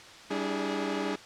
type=tone cluster; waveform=sawtooth; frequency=196.8 / 289.8 / 322.4 / 415.2 Hz; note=G3 / D4 / E4 / G#4; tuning=+7 / -23 / -38 / 0 cents; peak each=-32 / -30 / -33 / -30 dBFS; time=0.3-1.16 s; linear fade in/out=10 ms; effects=white hiss -48 dBFS RMS until 1.25 s + low-pass 5000 Hz 12 dB/octave